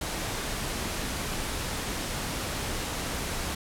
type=noise; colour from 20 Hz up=pink; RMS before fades=-32 dBFS; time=0.01-3.55 s; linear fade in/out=5 ms; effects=low-pass 12000 Hz 12 dB/octave